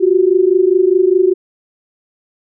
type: tone pair together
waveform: sine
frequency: 357.3 / 382.2 Hz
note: F4 / G4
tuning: +40 / -44 cents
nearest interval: minor second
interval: 116 cents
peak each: -11 dBFS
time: 0-1.34 s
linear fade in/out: 20 ms
effects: none